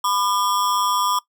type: ring-modulated tone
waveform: square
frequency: 1100 Hz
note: C#6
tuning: 14 cents flat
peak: -16 dBFS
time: 0.04-1.19 s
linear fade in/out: 5 ms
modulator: 101 Hz
effects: noise-tail reverb RT60 0.1 s tail -19 dB re dry